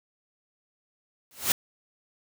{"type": "noise with exponential growth", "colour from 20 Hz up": "white", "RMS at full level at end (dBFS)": -19, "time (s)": [1.31, 1.52], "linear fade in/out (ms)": 1, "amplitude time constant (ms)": 44, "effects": []}